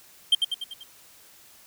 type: tone with echo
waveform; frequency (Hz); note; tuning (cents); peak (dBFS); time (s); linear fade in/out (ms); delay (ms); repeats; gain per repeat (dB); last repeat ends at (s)
triangle; 3160; G7; +13; -13; 0.32-0.35; 5; 97; 5; -5; 0.835
effects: white hiss -53 dBFS RMS until 1.66 s